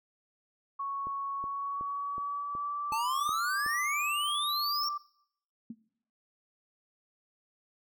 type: tone with pitch glide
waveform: sine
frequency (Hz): 1108.7 to 1174.6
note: C#6 to D6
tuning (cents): 0 to 0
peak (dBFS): -32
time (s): 0.79-4.98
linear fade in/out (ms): 10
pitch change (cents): +100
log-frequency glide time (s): 1.38-3.1
type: click train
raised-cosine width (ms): 2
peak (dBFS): -33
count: 8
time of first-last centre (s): 1.07-3.663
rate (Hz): 2.7
type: exponential sweep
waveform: square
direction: up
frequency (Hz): 865 to 5588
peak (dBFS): -31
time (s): 2.92-4.89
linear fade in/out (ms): 5
type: tone with exponential decay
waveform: sine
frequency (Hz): 228.6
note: A#3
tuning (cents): -34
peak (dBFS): -34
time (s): 5.7-5.78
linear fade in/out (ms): 5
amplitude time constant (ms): 16
effects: noise-tail reverb RT60 0.7 s tail -21 dB re dry